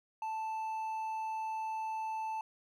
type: tone with hard clipping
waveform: triangle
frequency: 880 Hz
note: A5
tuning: in tune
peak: -36 dBFS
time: 0.22-2.41 s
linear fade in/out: 2 ms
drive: 7 dB
effects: none